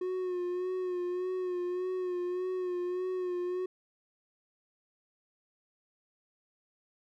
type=tone with vibrato; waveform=triangle; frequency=362.8 Hz; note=F#4; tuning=34 cents flat; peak=-29 dBFS; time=0.01-3.66 s; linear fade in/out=5 ms; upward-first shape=sine; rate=1.7 Hz; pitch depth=38 cents each way; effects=none